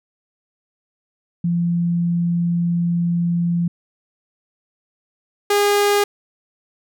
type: tone pair in turn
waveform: sine / sawtooth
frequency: 171.8 / 408.6 Hz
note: F3 / G#4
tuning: -28 / -28 cents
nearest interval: octave + minor third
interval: 1500 cents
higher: second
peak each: -16 / -10 dBFS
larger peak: second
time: 1.44-3.68 / 5.5-6.04 s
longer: first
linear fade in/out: 5 ms
effects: none